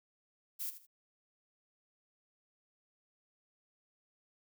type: noise with echo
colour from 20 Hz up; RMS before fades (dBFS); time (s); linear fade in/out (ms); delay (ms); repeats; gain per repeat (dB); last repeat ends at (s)
violet; -39; 0.59-0.71; 20; 80; 2; -12; 0.87
effects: none